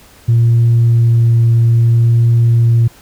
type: tone with vibrato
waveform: sine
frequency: 116.54 Hz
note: A#2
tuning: in tune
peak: -5 dBFS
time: 0.28-2.88 s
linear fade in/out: 10 ms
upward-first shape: triangle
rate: 0.61 Hz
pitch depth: 9 cents each way
effects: tanh soft clip ceiling -4 dBFS + pink hiss -43 dBFS RMS until 3.01 s